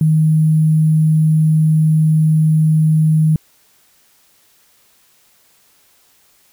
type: tone with sample-and-hold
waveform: sine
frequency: 156.6 Hz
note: D#3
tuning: 11 cents sharp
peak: -9 dBFS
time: 0.01-3.36 s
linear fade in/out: 2 ms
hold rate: 11025 Hz
effects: white hiss -54 dBFS RMS until 6.52 s